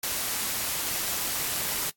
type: noise with amplitude modulation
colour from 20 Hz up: white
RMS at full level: -28 dBFS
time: 0.03-1.9 s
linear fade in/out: 5 ms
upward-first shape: sine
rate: 187 Hz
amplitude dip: 25%
effects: noise-tail reverb RT60 0.1 s tail -18 dB re dry + AAC 64 kbps